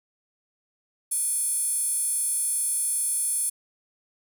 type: tone with high-pass filter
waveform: square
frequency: 487.5 Hz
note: B4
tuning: 23 cents flat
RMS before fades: -26 dBFS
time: 1.11-3.5 s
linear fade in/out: 10 ms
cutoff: 10000 Hz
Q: 9
effects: none